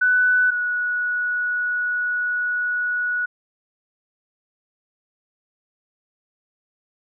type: tone pair in turn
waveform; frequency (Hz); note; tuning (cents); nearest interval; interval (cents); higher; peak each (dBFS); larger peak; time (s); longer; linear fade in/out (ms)
sine; 1493 / 1465.7; F#6 / F#6; +15 / -17; unison; 32; first; -14 / -20; first; 0.01-0.51 / 0.51-3.26; second; 10
effects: none